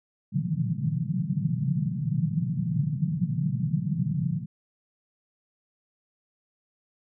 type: band-pass noise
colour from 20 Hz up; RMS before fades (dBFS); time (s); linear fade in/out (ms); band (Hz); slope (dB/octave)
pink; -27; 0.32-4.46; 20; 130 to 180; 48
effects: none